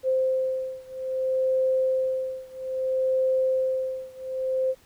sine beating tone pair, 521 / 521.61 Hz, C5 / C5, -7 / -5 cents, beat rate 0.61 Hz, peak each -25 / -26 dBFS, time 0.03-4.75 s, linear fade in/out 50 ms, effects pink hiss -58 dBFS RMS until 4.85 s

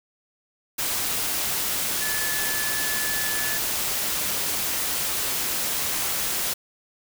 sine tone in noise, 1729 Hz, A6, 31 cents flat, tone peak -30 dBFS, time 2.01-3.58 s, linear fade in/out 10 ms, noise white, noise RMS -26 dBFS, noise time 0.78-6.54 s, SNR -7 dB, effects none

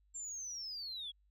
sine linear sweep, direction down, 7420 to 3274 Hz, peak -40 dBFS, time 0.14-1.12 s, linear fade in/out 20 ms, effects tanh soft clip ceiling -37 dBFS + added 50 Hz sine -68 dBFS peak until 1.3 s

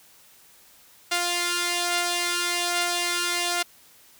5% pulse tone pair together, 350.2 / 699.2 Hz, F4 / F5, +5 / +2 cents, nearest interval octave, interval 1197 cents, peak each -15 dBFS, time 1.11-3.63 s, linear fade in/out 10 ms, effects white hiss -54 dBFS RMS until 4.19 s

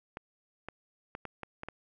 clicks, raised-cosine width 0.5 ms, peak -24 dBFS, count 7, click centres 0.171 / 0.686 / 1.151 / 1.253 / 1.433 / 1.634 / 1.686 s, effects none

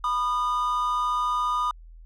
triangle tone pair together, 988.7 / 1223 Hz, B5 / D#6, +2 / -30 cents, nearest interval major third, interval 368 cents, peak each -26 / -22 dBFS, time 0.04-1.71 s, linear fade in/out 2 ms, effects added 41 Hz sine -43 dBFS peak until 2.05 s

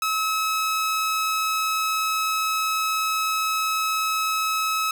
sawtooth tone, 1289 Hz, E6, 39 cents flat, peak -18 dBFS, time 0.02-4.91 s, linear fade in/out 2 ms, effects none

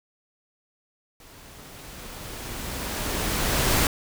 pink noise with level ramp, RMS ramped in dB -49 to -20 dBFS, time 1.2-3.87 s, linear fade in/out 2 ms, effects none

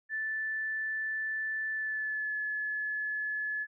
sine tone with pitch glide, 1756 to 1713.9 Hz, A6 to A6, -4 to -46 cents, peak -31 dBFS, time 0.09-3.67 s, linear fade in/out 50 ms, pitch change -42 cents, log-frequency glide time 1.72-2.36 s, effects none

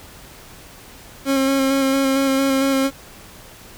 30% pulse tone with vibrato, 270.5 Hz, C#4, 42 cents flat, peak -13 dBFS, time 1.25-2.91 s, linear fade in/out 50 ms, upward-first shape square, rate 4.4 Hz, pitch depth 16 cents each way, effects pink hiss -42 dBFS RMS until 3.77 s

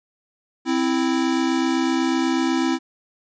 square tone pair together, 261.6 / 329.6 Hz, C4 / E4, 0 / 0 cents, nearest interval major third, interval 400 cents, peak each -22 dBFS, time 0.65-2.79 s, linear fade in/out 50 ms, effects resampled to 16000 Hz

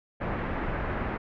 pink low-pass noise, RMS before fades -31 dBFS, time 0.2-1.18 s, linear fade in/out 20 ms, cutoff 2000 Hz, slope 24 dB/octave, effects none

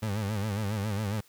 30% pulse tone with vibrato, 103.83 Hz, G#2, in tune, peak -26 dBFS, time 0.02-1.21 s, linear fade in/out 10 ms, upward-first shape sine, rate 7.3 Hz, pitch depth 110 cents each way, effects white hiss -61 dBFS RMS until 1.28 s

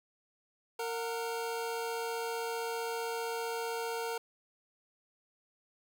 25% pulse tone pair together, 460 / 727.7 Hz, A#4 / F#5, -23 / -29 cents, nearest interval minor sixth, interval 794 cents, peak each -31 / -39 dBFS, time 0.79-4.18 s, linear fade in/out 5 ms, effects 11-bit

